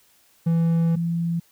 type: tone pair in turn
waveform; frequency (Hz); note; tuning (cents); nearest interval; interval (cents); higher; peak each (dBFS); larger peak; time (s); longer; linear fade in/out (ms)
triangle / sine; 166.2 / 168.71; E3 / E3; +15 / +40; unison; 25; second; -15 / -21; first; 0.46-0.96 / 0.96-1.4; first; 10
effects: white hiss -59 dBFS RMS until 1.51 s